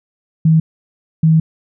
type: tone bursts at uneven times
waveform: sine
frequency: 160 Hz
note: D#3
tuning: 49 cents sharp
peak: -7 dBFS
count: 2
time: 0.45-0.6 / 1.23-1.4 s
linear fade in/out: 5 ms
effects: none